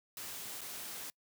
white noise with dropouts, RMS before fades -44 dBFS, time 0.17-1.1 s, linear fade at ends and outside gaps 1 ms, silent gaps 0.609-0.615 s, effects noise-tail reverb RT60 0.1 s tail -26 dB re dry + high-pass 100 Hz 12 dB/octave

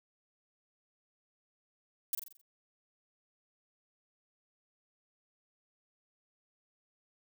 violet noise with echo, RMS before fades -31 dBFS, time 2.13-2.15 s, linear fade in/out 2 ms, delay 44 ms, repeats 6, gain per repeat -6 dB, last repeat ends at 2.414 s, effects none

